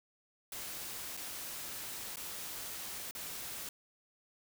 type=noise with dropouts; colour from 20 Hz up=white; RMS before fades=-43 dBFS; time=0.52-3.69 s; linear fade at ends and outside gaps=2 ms; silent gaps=1.168-1.173 / 2.159-2.169 / 3.111-3.15 s; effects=none